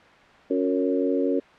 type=harmonic tone with a mistuned harmonic; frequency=92.5 Hz; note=F#2; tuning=in tune; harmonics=3 / 4 / 5 / 6; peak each=-24 / -27 / -26 / -29 dBFS; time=0.5-1.4 s; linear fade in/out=10 ms; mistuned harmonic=4; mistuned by=-38 cents; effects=white hiss -50 dBFS RMS until 1.58 s + low-pass 2000 Hz 12 dB/octave